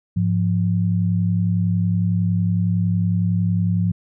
sine tone pair together, 103.83 / 174.74 Hz, G#2 / F3, 0 / +1 cents, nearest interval major sixth, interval 901 cents, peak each -19 dBFS, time 0.16-3.92 s, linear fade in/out 10 ms, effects none

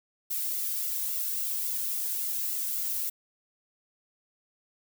violet noise with flanger, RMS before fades -31 dBFS, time 0.3-3.1 s, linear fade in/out 10 ms, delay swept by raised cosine 1.4 to 1.92 ms, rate 3.6 Hz, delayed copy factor +0.6, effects none

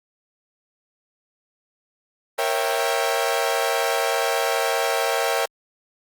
sawtooth chord, A# diminished seventh, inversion none, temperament equal with one note detuned, 466.2 / 548.3 / 659.3 / 784 Hz, A#4 / C#5 / E5 / G5, 0 / -19 / 0 / 0 cents, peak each -22 dBFS, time 2.38-5.46 s, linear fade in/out 10 ms, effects Opus 24 kbps

